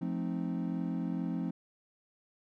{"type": "chord", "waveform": "triangle", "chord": "F dominant seventh", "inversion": "none", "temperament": "equal with one note detuned", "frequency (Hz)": [174.61, 216.8, 261.6, 311.1], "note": ["F3", "A3", "C4", "Eb4"], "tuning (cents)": [0, -25, 0, 0], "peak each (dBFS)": [-33, -37, -35, -39], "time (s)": [0.01, 1.51], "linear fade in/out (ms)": 10, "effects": []}